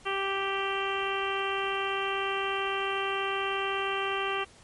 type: harmonic tone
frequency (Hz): 391.3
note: G4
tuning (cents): -3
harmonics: 1 / 2 / 3 / 4 / 5 / 6 / 7 / 8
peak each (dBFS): -33 / -36 / -33 / -38 / -39 / -40 / -36 / -38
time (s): 0.05-4.45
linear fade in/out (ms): 20
effects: pink hiss -55 dBFS RMS until 4.63 s + MP3 48 kbps